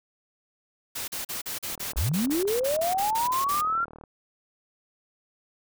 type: noise bursts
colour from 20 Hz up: white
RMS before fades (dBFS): -33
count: 16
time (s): 0.95-3.615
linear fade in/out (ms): 10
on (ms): 130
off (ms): 39
type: click train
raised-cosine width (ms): 1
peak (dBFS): -30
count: 91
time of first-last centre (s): 1.7-4.038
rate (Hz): 38.5
type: linear sweep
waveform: sine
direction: up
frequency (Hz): 41.2 to 1396.9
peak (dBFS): -23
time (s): 1.96-3.85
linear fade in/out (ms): 10
effects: none